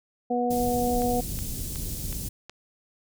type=harmonic tone; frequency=243.7 Hz; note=B3; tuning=23 cents flat; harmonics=1 / 2 / 3; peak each=-27 / -27 / -27 dBFS; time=0.3-1.21 s; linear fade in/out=10 ms
type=band-stop noise; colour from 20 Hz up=pink; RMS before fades=-32 dBFS; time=0.5-2.29 s; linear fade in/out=10 ms; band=220 to 7000 Hz; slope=12 dB/octave
type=click train; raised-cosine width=0.2 ms; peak=-23 dBFS; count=5; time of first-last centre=1.02-2.496 s; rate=2.71 Hz
effects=none